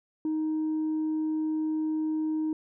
sine tone, 312.2 Hz, D#4, 6 cents sharp, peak -24 dBFS, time 0.25-2.53 s, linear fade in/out 2 ms, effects tanh soft clip ceiling -24 dBFS

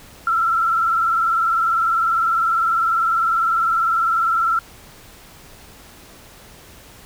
sine tone with vibrato, 1342 Hz, E6, 31 cents sharp, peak -15 dBFS, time 0.27-4.59 s, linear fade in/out 2 ms, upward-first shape sine, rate 20 Hz, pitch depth 60 cents each way, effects pink hiss -44 dBFS RMS until 7.05 s

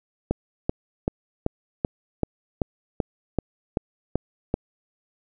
click train, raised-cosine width 2 ms, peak -8 dBFS, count 12, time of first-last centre 0.31-4.541 s, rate 2.6 Hz, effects none

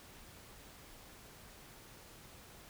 silence, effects pink hiss -56 dBFS RMS until 2.69 s

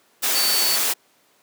sine tone in noise, 4501 Hz, C#8, 26 cents sharp, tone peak -21 dBFS, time 0.34-0.77 s, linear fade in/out 20 ms, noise white, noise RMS -21 dBFS, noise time 0.22-0.94 s, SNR -3 dB, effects pink hiss -59 dBFS RMS until 1.42 s + high-pass 300 Hz 12 dB/octave

